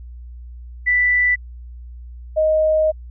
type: tone pair in turn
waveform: sine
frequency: 1978 / 624.2 Hz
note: B6 / D#5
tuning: +2 / +5 cents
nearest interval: octave + minor sixth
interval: 1997 cents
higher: first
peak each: -13 dBFS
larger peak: neither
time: 0.86-1.36 / 2.36-2.92 s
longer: second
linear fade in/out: 20 ms
effects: added 60 Hz sine -33 dBFS peak until 3.1 s